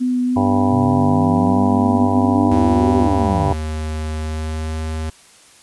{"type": "tone with vibrato", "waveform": "sine", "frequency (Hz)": 250, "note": "B3", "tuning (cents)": 21, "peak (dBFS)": -15, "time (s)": [0, 3.08], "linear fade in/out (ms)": 20, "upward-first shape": "sine", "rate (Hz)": 3.5, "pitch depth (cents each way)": 10}
{"type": "harmonic tone", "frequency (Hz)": 98, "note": "G2", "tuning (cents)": 0, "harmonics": [1, 2, 3, 4, 5, 6, 7, 8, 9, 10], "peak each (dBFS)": [-21, -32, -25, -26, -30, -30, -24, -24, -30, -24], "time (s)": [0.36, 3.53], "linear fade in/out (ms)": 5}
{"type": "exponential two-way sweep", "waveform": "sine", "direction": "up then down", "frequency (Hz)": [122.1, 389.1, 122.1], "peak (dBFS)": -20, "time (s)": [0.69, 3.55], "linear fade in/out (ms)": 50, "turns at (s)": 2.97}
{"type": "tone with pitch glide", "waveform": "square", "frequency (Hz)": [77.78, 78.87], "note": ["D#2", "D#2"], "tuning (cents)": [0, 24], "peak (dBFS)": -22, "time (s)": [2.51, 5.1], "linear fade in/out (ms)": 5, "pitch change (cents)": 24, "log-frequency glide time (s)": [4.15, 4.76]}
{"effects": ["white hiss -47 dBFS RMS until 5.62 s", "resampled to 24000 Hz"]}